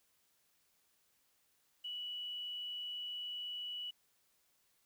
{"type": "tone with quantisation", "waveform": "sine", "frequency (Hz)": 2947, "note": "F#7", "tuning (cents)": -8, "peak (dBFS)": -40, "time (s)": [1.84, 3.91], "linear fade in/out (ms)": 10, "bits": 11, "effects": ["white hiss -75 dBFS RMS until 4.85 s"]}